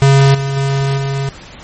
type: tone with level steps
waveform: square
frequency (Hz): 137.4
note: C#3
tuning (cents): -15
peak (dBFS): -6 / -16 / -13 / -16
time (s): 0.02-1.29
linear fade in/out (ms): 0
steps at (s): 0.34 / 0.56 / 0.97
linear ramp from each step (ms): 10
effects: pink hiss -35 dBFS RMS until 1.63 s + MP3 32 kbps